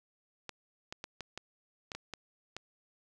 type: clicks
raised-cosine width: 0.2 ms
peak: -23 dBFS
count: 9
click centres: 0.493 / 0.925 / 1.041 / 1.207 / 1.376 / 1.918 / 1.95 / 2.137 / 2.566 s
effects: none